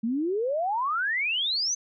sine exponential sweep, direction up, 215.9 to 6310 Hz, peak -24 dBFS, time 0.03-1.75 s, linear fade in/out 10 ms, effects none

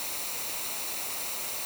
white noise with comb filter, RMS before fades -34 dBFS, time 0-1.65 s, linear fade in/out 0 ms, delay 0.61 ms, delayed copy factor -0.5, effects none

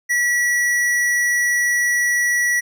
sine tone with hard clipping, 1939 Hz, B6, 32 cents flat, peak -17 dBFS, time 0.09-2.61 s, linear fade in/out 20 ms, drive 14 dB, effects none

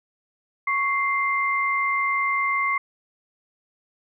sine tone pair together, 1108.7 / 2091 Hz, C#6 / C7, 0 / -2 cents, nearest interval major seventh, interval 1098 cents, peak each -23 dBFS, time 0.67-2.78 s, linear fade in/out 5 ms, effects none

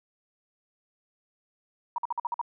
sine tone bursts, 950 Hz, A#5, 33 cents sharp, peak -26 dBFS, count 7, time 1.96-2.414 s, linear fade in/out 2 ms, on 22 ms, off 50 ms, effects none

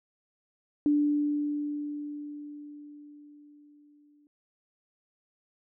sine tone with exponential decay, 293.7 Hz, D4, in tune, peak -20 dBFS, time 0.86-4.27 s, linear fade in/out 1 ms, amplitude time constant 740 ms, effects none

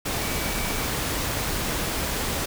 sine tone in noise, 2288 Hz, D7, 46 cents flat, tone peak -37 dBFS, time 0.2-0.87 s, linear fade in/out 10 ms, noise pink, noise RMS -27 dBFS, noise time 0.05-2.46 s, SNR -13 dB, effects none

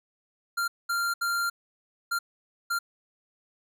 square tone bursts at uneven times, 1389 Hz, F6, 10 cents flat, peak -26 dBFS, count 5, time 0.57-0.68 / 0.89-1.14 / 1.21-1.5 / 2.11-2.19 / 2.7-2.79 s, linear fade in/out 10 ms, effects none

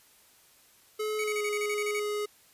square tone with pitch glide, 428.4 to 417.2 Hz, A4 to G#4, -46 to +8 cents, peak -30 dBFS, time 0.99-2.26 s, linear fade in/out 10 ms, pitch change -46 cents, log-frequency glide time 1.19-1.43 s
45% pulse tone bursts, 2238 Hz, C#7, 16 cents sharp, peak -32 dBFS, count 10, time 1.19-1.995 s, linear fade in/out 2 ms, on 49 ms, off 35 ms
effects white hiss -60 dBFS RMS until 2.53 s + resampled to 32000 Hz

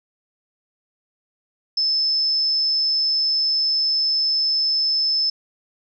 sine tone, 5250 Hz, E8, 8 cents flat, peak -17 dBFS, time 1.77-5.3 s, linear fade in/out 5 ms, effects none

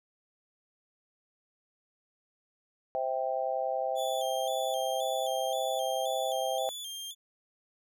sine chord, C major, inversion none, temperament just, 523.3 / 654.1 / 784.9 Hz, C5 / E5 / G5, 0 / -14 / +2 cents, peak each -33 dBFS, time 2.95-6.69 s, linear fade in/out 0 ms
sawtooth tone with vibrato, 3322 Hz, G#7, in tune, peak -35 dBFS, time 3.95-7.15 s, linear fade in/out 50 ms, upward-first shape square, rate 1.9 Hz, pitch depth 67 cents each way
effects none

